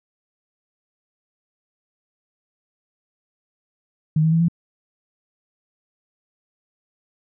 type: tone with pitch steps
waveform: sine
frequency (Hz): 155.56 / 159.93 / 164.43 / 169.05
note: D#3 / D#3 / E3 / E3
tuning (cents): 0 / +48 / -4 / +44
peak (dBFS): -14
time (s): 4.16-4.484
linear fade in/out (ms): 5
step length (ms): 81
effects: none